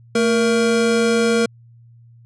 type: tone pair together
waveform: square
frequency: 224.1 / 468 Hz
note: A3 / A#4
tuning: +32 / +7 cents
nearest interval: octave + minor second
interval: 1275 cents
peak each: -19 / -17 dBFS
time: 0.15-1.46 s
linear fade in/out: 5 ms
effects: added 117 Hz sine -44 dBFS peak until 2.25 s + resampled to 22050 Hz